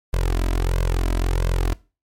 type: tone with flanger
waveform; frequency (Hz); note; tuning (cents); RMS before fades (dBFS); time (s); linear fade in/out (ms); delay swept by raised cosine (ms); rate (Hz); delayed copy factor
sawtooth; 43.65; F1; 0; -20; 0.13-1.73; 0; 1.9 to 3.1; 1.5; +0.85
effects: noise-tail reverb RT60 0.3 s tail -20 dB re dry + MP3 64 kbps